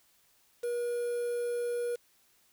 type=tone with quantisation; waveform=triangle; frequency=480.3 Hz; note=B4; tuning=48 cents flat; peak=-28 dBFS; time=0.63-1.96 s; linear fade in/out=10 ms; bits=8; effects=white hiss -67 dBFS RMS until 2.52 s